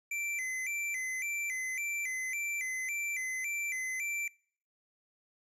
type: tone with vibrato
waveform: square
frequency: 2188 Hz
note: C#7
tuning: 23 cents flat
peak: -34 dBFS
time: 0.11-4.28 s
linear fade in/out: 5 ms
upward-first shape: square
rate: 1.8 Hz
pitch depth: 120 cents each way
effects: noise-tail reverb RT60 0.6 s tail -25 dB re dry + low-pass 12000 Hz 12 dB/octave